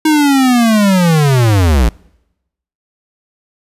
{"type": "linear sweep", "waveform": "square", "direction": "down", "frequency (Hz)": [315.3, 52.8], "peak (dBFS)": -8, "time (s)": [0.05, 1.89], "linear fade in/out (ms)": 5, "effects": ["noise-tail reverb RT60 0.9 s tail -26 dB re dry", "resampled to 32000 Hz"]}